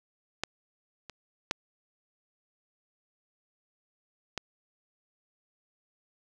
clicks, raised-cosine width 0.2 ms, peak -12 / -25 / -10 / -15 dBFS, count 4, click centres 0.436 / 1.097 / 1.511 / 4.377 s, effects none

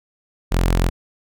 sawtooth tone, 43.65 Hz, F1, in tune, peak -11 dBFS, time 0.51-0.9 s, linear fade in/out 20 ms, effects none

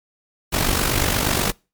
pink noise with amplitude modulation, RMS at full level -17 dBFS, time 0.52-1.52 s, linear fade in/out 20 ms, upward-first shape sine, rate 48.3 Hz, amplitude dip 65%, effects noise-tail reverb RT60 0.3 s tail -26 dB re dry + MP3 96 kbps

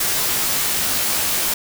white noise with comb filter, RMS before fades -20 dBFS, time 0-1.54 s, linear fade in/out 5 ms, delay 17 ms, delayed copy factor -0.65, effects none

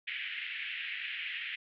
pink band-pass noise, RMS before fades -39 dBFS, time 0.07-1.56 s, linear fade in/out 10 ms, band 1800 to 3100 Hz, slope 48 dB/octave, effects none

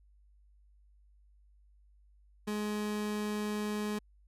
30% pulse tone, 210 Hz, G#3, 19 cents sharp, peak -30 dBFS, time 2.47-3.99 s, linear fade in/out 10 ms, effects added 50 Hz sine -60 dBFS peak until 4.27 s + resampled to 32000 Hz

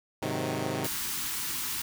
10% pulse chord, Ab dominant seventh, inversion none, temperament equal, 103.83 / 130.81 / 155.56 / 185 Hz, Ab2 / C3 / Eb3 / Gb3, 0 / 0 / 0 / 0 cents, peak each -28 / -25 / -27 / -30 dBFS, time 0.22-0.87 s, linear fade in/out 5 ms
white band-stop noise, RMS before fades -33 dBFS, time 0.84-1.82 s, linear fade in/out 5 ms, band 380 to 870 Hz, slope 48 dB/octave
effects none

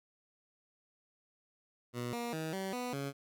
15% pulse tone with pitch steps, 121.4 / 237.4 / 159.1 / 191.8 / 247.4 / 139.4 Hz, B2 / A#3 / D#3 / G3 / B3 / C#3, -29 / +32 / +39 / -37 / +3 / +10 cents, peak -30 dBFS, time 1.93-3.13 s, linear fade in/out 50 ms, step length 200 ms, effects none

